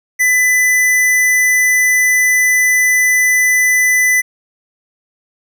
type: tone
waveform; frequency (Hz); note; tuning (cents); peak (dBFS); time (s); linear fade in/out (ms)
square; 2000; B6; +21; -10; 0.19-4.22; 20
effects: none